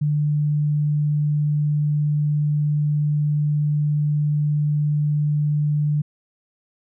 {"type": "tone", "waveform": "sine", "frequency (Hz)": 148.6, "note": "D3", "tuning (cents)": 21, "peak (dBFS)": -17, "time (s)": [0.01, 6.02], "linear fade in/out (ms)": 10, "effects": []}